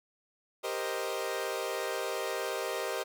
sawtooth chord, C minor seventh, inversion second, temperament equal, 392 / 466.2 / 523.3 / 622.3 Hz, G4 / Bb4 / C5 / Eb5, 0 / 0 / 0 / 0 cents, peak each -34 dBFS, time 0.63-3.04 s, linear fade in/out 20 ms, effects none

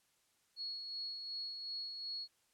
sine tone with tremolo, 4340 Hz, C#8, 37 cents flat, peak -39 dBFS, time 0.56-2.28 s, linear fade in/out 50 ms, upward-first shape sine, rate 2.7 Hz, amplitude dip 40%, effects white hiss -75 dBFS RMS until 2.53 s + low-pass 11000 Hz 12 dB/octave

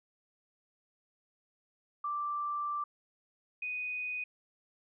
sine tone pair in turn, 1174.7 / 2489 Hz, D6 / D#7, 0 / 0 cents, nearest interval octave + minor second, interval 1300 cents, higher second, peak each -32 / -34 dBFS, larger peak first, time 2.04-2.84 / 3.62-4.24 s, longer first, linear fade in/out 5 ms, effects none

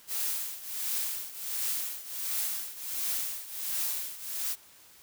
blue noise with tremolo, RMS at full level -30 dBFS, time 0.07-4.56 s, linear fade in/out 50 ms, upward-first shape triangle, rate 1.4 Hz, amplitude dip 85%, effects white hiss -56 dBFS RMS until 5.02 s

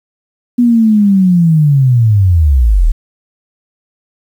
sine linear sweep, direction down, 245.9 to 33.99 Hz, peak -5 dBFS, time 0.58-2.92 s, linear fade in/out 10 ms, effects 7-bit

